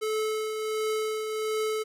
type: tone with tremolo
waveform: square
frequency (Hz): 433.7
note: A4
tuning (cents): -25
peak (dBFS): -26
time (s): 0.01-1.84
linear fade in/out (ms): 20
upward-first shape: triangle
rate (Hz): 1.4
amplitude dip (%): 45
effects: resampled to 32000 Hz + 10-bit